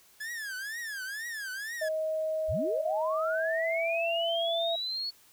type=tone with vibrato; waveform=45% pulse; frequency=1692 Hz; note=G#6; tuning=32 cents sharp; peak=-35 dBFS; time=0.2-1.89 s; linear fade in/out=10 ms; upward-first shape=triangle; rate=2.1 Hz; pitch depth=230 cents each way
type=tone with pitch glide; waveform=sine; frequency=630 to 671.3 Hz; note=D#5 to E5; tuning=+21 to +31 cents; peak=-28 dBFS; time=1.81-4.76 s; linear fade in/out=10 ms; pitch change=+110 cents; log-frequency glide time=3.02-4.03 s
type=linear sweep; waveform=sine; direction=up; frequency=38.77 to 4435 Hz; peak=-31 dBFS; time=2.48-5.11 s; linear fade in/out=20 ms
effects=white hiss -60 dBFS RMS until 5.32 s